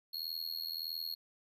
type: tone with amplitude modulation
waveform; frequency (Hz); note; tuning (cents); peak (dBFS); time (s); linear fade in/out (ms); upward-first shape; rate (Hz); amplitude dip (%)
square; 4300; C8; +47; -34; 0.13-1.15; 10; sine; 81.6; 95
effects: none